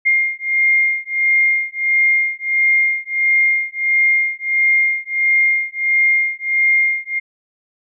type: beating tone pair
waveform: sine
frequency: 2119 / 2120.5 Hz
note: C7 / C7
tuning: +21 / +23 cents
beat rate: 1.5 Hz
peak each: -16 / -16 dBFS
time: 0.05-7.2 s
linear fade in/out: 20 ms
effects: none